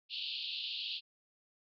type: band-pass noise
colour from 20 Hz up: pink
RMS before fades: -40 dBFS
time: 0.09-1.01 s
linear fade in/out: 50 ms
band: 2700 to 4600 Hz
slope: 96 dB/octave
effects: none